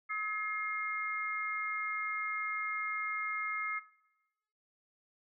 harmonic tone, 425.8 Hz, G#4, 43 cents sharp, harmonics 3 / 4 / 5, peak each -37 / -44 / -36 dBFS, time 0.09-3.8 s, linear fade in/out 20 ms, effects noise-tail reverb RT60 0.9 s tail -17 dB re dry

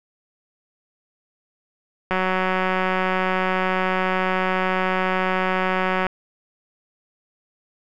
click train, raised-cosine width 0.5 ms, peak -7 dBFS, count 737, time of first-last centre 2.11-6.067 s, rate 186 Hz, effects none

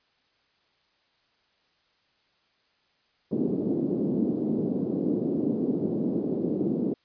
pink band-pass noise, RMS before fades -27 dBFS, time 3.31-6.94 s, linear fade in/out 5 ms, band 200 to 380 Hz, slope 24 dB/octave, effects white hiss -68 dBFS RMS until 7.04 s + resampled to 11025 Hz

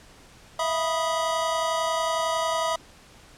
square tone cluster, 651 / 682 / 982 / 1245 Hz, E5 / F5 / B5 / D#6, -22 / -41 / -10 / +1 cents, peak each -28 / -36 / -29 / -30 dBFS, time 0.59-2.76 s, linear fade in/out 5 ms, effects pink hiss -51 dBFS RMS until 3.37 s + low-pass 9000 Hz 12 dB/octave

